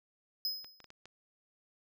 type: tone with exponential decay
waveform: square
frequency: 5070 Hz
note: D#8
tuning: 32 cents sharp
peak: -30 dBFS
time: 0.45-0.86 s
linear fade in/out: 1 ms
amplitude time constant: 88 ms
type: clicks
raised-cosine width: 0.2 ms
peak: -34 dBFS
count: 5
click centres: 0.645 / 0.803 / 0.843 / 0.904 / 1.056 s
effects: none